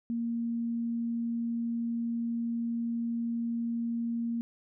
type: tone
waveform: sine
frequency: 233.1 Hz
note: A#3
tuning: in tune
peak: -29 dBFS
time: 0.1-4.41 s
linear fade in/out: 0 ms
effects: none